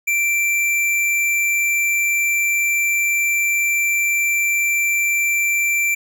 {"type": "tone with hard clipping", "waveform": "sine", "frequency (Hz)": 2349, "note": "D7", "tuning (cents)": 0, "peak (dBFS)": -17, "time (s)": [0.07, 5.95], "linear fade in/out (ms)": 10, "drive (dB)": 16, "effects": []}